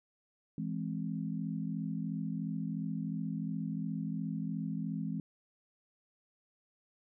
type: chord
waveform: sine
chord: E augmented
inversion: none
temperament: equal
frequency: 164.81 / 207.7 / 261.6 Hz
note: E3 / G#3 / B#3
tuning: 0 / 0 / 0 cents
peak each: -37 / -38 / -40 dBFS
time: 0.58-5.2 s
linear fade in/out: 2 ms
effects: none